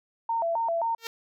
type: tone with vibrato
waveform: sine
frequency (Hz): 784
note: G5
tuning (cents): 0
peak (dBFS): -24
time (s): 0.29-0.95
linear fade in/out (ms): 5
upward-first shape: square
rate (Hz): 3.8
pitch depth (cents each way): 270
type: tone with exponential growth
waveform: 5% pulse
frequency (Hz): 457.8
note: A#4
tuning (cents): -31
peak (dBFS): -18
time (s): 0.98-1.07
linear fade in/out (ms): 1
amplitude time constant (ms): 19
effects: none